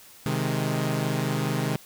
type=chord; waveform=sawtooth; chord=Ab major; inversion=first; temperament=equal; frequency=130.81 / 155.56 / 207.7 Hz; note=C3 / Eb3 / Ab3; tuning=0 / 0 / 0 cents; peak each=-24 / -24 / -27 dBFS; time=0.26-1.76 s; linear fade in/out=0 ms; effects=white hiss -50 dBFS RMS until 1.85 s